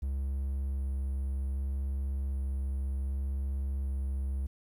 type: tone with vibrato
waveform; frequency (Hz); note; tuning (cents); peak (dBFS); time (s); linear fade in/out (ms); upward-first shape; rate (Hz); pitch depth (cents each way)
triangle; 67.6; C#2; -43; -28; 0.02-4.47; 10; square; 0.65; 9
effects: 11-bit